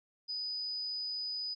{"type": "tone", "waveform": "sine", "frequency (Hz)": 4978, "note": "D#8", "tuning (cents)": 0, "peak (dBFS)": -35, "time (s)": [0.28, 1.55], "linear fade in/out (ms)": 20, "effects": []}